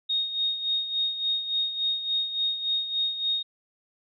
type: tone with tremolo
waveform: sine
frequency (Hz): 3721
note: A#7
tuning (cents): -4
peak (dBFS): -22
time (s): 0.09-3.43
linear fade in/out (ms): 10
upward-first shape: sine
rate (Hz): 3.5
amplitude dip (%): 65
effects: none

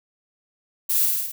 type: noise with echo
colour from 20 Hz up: violet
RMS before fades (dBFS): -22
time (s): 0.89-1.06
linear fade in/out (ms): 10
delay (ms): 52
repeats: 5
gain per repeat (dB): -2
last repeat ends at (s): 1.32
effects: none

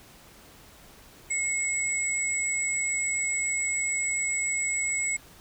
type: tone pair together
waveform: sine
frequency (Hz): 2167 / 7837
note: C#7 / B8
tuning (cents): -40 / -14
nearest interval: octave + minor seventh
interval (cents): 2226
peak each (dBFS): -28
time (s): 1.3-5.17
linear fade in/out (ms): 10
effects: pink hiss -52 dBFS RMS until 5.4 s

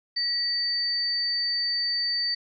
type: tone pair together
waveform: sine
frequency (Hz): 1930 / 4590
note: B6 / D8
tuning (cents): -40 / -40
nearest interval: octave + minor third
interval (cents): 1500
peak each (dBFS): -34 / -24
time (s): 0.16-2.35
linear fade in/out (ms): 10
effects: none

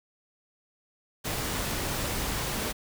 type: noise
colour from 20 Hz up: pink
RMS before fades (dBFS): -31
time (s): 1.24-2.73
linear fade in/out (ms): 20
effects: none

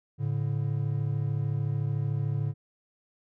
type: tone pair together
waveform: triangle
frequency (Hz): 110 / 143.55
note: A2 / D3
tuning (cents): 0 / -39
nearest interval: perfect fourth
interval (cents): 461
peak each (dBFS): -27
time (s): 0.18-2.54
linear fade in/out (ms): 50
effects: none

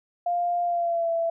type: tone with pitch glide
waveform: sine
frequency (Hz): 700 to 667.6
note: F5 to E5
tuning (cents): +4 to +22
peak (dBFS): -22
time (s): 0.26-1.3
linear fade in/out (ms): 5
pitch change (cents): -82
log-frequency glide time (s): 0.64-1.1
effects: none

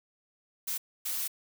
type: noise bursts at uneven times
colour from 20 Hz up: blue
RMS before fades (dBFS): -33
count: 2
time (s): 0.67-0.78 / 1.05-1.28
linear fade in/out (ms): 10
effects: none

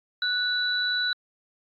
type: tone pair together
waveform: sine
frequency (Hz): 1480 / 3951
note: F#6 / B7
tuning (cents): 0 / 0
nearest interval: octave + perfect fourth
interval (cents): 1700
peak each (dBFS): -26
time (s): 0.22-1.13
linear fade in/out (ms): 2
effects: AAC 64 kbps

